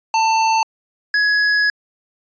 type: tone pair in turn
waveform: square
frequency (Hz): 891 / 1678.4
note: A5 / G#6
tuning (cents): +22 / +18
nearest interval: major seventh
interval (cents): 1096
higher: second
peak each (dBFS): -14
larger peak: neither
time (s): 0.14-0.63 / 1.14-1.7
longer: second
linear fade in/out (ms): 2
effects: resampled to 16000 Hz